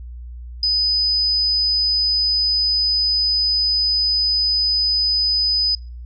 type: tone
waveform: sine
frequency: 5000 Hz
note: D#8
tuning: 8 cents sharp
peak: -15 dBFS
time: 0.63-5.75 s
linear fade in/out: 2 ms
effects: noise-tail reverb RT60 0.4 s tail -26 dB re dry + added 60 Hz sine -31 dBFS peak until 6.05 s